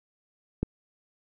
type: click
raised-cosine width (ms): 3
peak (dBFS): -13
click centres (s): 0.63
effects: none